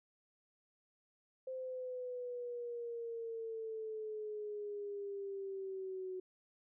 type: exponential sweep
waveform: sine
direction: down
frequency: 521 to 369.7 Hz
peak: -40 dBFS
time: 1.47-6.2 s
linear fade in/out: 5 ms
effects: none